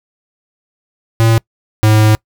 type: tone pair in turn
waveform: square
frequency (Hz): 113.5 / 107.93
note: A#2 / A2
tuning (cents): -46 / -33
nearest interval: minor second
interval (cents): 87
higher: first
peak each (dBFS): -8 / -7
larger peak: second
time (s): 1.2-1.38 / 1.83-2.15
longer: second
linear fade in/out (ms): 0
effects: noise-tail reverb RT60 0.1 s tail -26 dB re dry